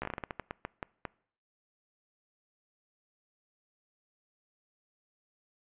slowing click train, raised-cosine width 0.5 ms, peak -20 dBFS, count 14, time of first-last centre 0.02-1.053 s, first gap 14 ms, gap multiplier 1.26, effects noise-tail reverb RT60 0.6 s tail -24 dB re dry + resampled to 8000 Hz

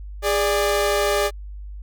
sawtooth tone pair together, 410.5 / 589 Hz, G#4 / D5, -20 / +5 cents, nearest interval tritone, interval 625 cents, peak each -17 dBFS, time 0.22-1.31 s, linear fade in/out 50 ms, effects added 50 Hz sine -32 dBFS peak until 1.82 s

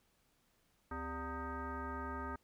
sine tone with frequency modulation, 587 Hz, D5, 1 cent flat, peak -39 dBFS, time 0.91-2.36 s, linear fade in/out 5 ms, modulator 329 Hz, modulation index 2.8, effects pink hiss -75 dBFS RMS until 2.43 s

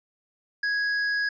triangle tone with hard clipping, 1661.2 Hz, G#6, in tune, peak -25 dBFS, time 0.63-1.29 s, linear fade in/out 5 ms, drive 13 dB, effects resampled to 16000 Hz

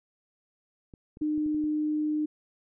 clicks, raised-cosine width 3 ms, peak -33 dBFS, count 7, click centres 0.938 / 1.171 / 1.216 / 1.378 / 1.462 / 1.546 / 1.64 s
sine tone, 303.7 Hz, D#4, 42 cents flat, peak -25 dBFS, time 1.21-2.26 s, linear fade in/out 10 ms
effects none

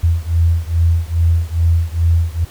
sine beating tone pair, 82.6 / 85 Hz, E2 / F2, +4 / -46 cents, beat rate 2.4 Hz, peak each -14 / -15 dBFS, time 0.03-2.45 s, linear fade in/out 10 ms, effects pink hiss -41 dBFS RMS until 2.5 s

